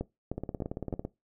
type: two click trains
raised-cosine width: 2 ms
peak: -19 / -21 dBFS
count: 4 / 13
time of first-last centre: 0.01-0.927 / 0.38-1.05 s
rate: 3.27 / 17.9 Hz
effects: noise-tail reverb RT60 0.2 s tail -19 dB re dry